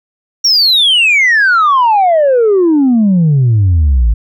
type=exponential sweep; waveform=sine; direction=down; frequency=5690 to 52 Hz; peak=-4 dBFS; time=0.44-4.14 s; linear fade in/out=10 ms; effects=tanh soft clip ceiling -4 dBFS